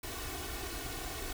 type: noise with comb filter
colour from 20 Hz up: pink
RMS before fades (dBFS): -40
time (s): 0.03-1.33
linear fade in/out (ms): 5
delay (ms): 2.7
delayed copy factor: +0.85
effects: none